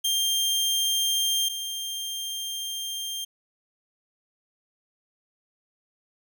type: tone pair in turn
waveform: sawtooth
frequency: 3187 / 3187 Hz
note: G7 / G7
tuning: +28 / +28 cents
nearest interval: unison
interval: 0 cents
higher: neither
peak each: -19 / -27 dBFS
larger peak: first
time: 0.04-1.49 / 1.49-3.25 s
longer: second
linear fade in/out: 10 ms
effects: none